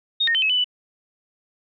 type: tone with pitch steps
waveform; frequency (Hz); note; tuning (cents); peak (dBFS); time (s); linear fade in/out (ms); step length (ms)
sine; 3709 / 1846 / 3075 / 2575 / 2993 / 2975; A#7 / A#6 / G7 / E7 / F#7 / F#7; -9 / -17 / -34 / -41 / +19 / +9; -17; 0.2-0.644; 10; 74
effects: none